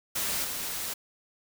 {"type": "noise with level steps", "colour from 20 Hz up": "white", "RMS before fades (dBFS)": [-30, -34], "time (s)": [0.15, 0.94], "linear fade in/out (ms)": 10, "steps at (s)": 0.44, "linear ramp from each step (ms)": 5, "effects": []}